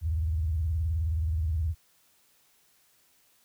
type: tone with vibrato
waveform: sine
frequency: 79.7 Hz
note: D#2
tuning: 42 cents sharp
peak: -25 dBFS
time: 0.01-1.75 s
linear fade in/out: 50 ms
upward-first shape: square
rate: 19 Hz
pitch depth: 160 cents each way
effects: white hiss -65 dBFS RMS until 3.44 s